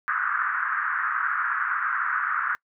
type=band-pass noise; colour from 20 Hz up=white; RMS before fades=-26 dBFS; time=0.08-2.55 s; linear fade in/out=0 ms; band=1200 to 1600 Hz; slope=48 dB/octave; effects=noise-tail reverb RT60 0.1 s tail -25 dB re dry